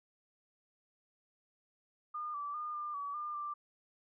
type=tone with pitch steps; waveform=sine; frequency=1214 / 1159 / 1215 / 1199 / 1140 / 1202 / 1180 Hz; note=D#6 / D6 / D#6 / D6 / C#6 / D6 / D6; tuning=-43 / -23 / -42 / +36 / +48 / +40 / +8 cents; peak=-37 dBFS; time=2.14-3.54 s; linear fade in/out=10 ms; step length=200 ms; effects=none